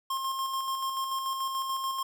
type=tone with tremolo; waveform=square; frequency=1067 Hz; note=C6; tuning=34 cents sharp; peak=-29 dBFS; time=0.1-2.03 s; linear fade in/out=5 ms; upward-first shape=square; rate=6.9 Hz; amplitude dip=35%; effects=10-bit